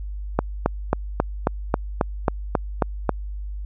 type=click train; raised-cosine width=1 ms; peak=-3 dBFS; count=11; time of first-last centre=0.39-3.093 s; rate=3.7 Hz; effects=added 50 Hz sine -28 dBFS peak until 3.65 s